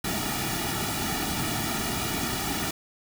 pink noise with comb filter, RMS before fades -29 dBFS, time 0.04-2.71 s, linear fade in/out 5 ms, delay 1.9 ms, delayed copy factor -0.85, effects none

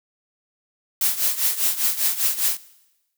blue noise with tremolo, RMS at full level -18 dBFS, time 1.01-2.57 s, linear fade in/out 2 ms, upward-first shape triangle, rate 5 Hz, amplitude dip 85%, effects noise-tail reverb RT60 1.0 s tail -20 dB re dry

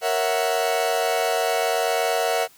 40% pulse chord, F# dominant seventh, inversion first, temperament equal, 466.2 / 554.4 / 659.3 / 740 Hz, A#4 / C#5 / E5 / F#5, 0 / 0 / 0 / 0 cents, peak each -25 / -28 / -24 / -24 dBFS, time 0.01-2.48 s, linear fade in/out 50 ms, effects white hiss -53 dBFS RMS until 2.57 s

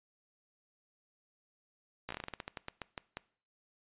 slowing click train, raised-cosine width 0.3 ms, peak -23 dBFS, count 16, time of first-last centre 2.09-3.171 s, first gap 15 ms, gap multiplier 1.2, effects noise-tail reverb RT60 0.5 s tail -21 dB re dry + resampled to 8000 Hz

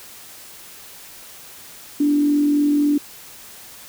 sine tone with frequency modulation, 291.8 Hz, D4, 11 cents flat, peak -14 dBFS, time 2-2.98 s, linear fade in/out 5 ms, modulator 43.9 Hz, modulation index 0.27, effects white hiss -41 dBFS RMS until 3.88 s

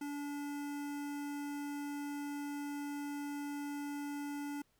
square tone with notch filter, 288.1 Hz, D4, 33 cents flat, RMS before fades -41 dBFS, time 0.01-4.62 s, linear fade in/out 5 ms, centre 3900 Hz, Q 1.6, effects pink hiss -75 dBFS RMS until 4.79 s

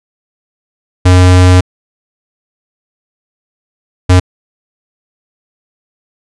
square tone bursts at uneven times, 91 Hz, F#2, 28 cents flat, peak -3 dBFS, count 2, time 1.05-1.61 / 4.09-4.2 s, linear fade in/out 10 ms, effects resampled to 22050 Hz

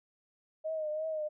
sine tone with vibrato, 622.3 Hz, D#5, in tune, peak -32 dBFS, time 0.64-1.29 s, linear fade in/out 20 ms, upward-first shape triangle, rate 2.9 Hz, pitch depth 57 cents each way, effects none

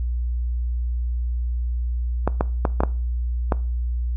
clicks, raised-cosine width 1 ms, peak -5 dBFS, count 6, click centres 2.276 / 2.409 / 2.652 / 2.805 / 2.835 / 3.522 s, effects noise-tail reverb RT60 0.4 s tail -20 dB re dry + added 60 Hz sine -21 dBFS peak until 4.16 s

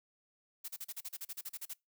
blue noise bursts, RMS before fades -42 dBFS, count 14, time 0.64-1.737 s, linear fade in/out 10 ms, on 44 ms, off 37 ms, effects noise-tail reverb RT60 0.2 s tail -24 dB re dry

